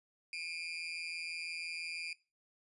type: tone with amplitude modulation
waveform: 30% pulse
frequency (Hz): 2403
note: D7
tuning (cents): +39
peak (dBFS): -33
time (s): 0.33-2.13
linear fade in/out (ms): 2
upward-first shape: sine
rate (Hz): 166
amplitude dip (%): 80
effects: noise-tail reverb RT60 0.3 s tail -20 dB re dry + resampled to 24000 Hz